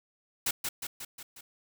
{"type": "noise with echo", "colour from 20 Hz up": "white", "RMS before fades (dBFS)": -29, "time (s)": [0.46, 0.51], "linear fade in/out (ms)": 5, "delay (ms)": 180, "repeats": 5, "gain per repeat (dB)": -4, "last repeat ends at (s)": 1.41, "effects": []}